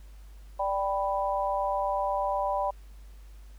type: chord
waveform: sine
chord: G major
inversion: second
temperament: equal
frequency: 587.3 / 784 / 987.8 Hz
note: D5 / G5 / B5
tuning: 0 / 0 / 0 cents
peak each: -30 dBFS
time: 0.59-2.71 s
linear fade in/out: 10 ms
effects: added 50 Hz sine -45 dBFS peak until 3.58 s + pink hiss -62 dBFS RMS until 3.58 s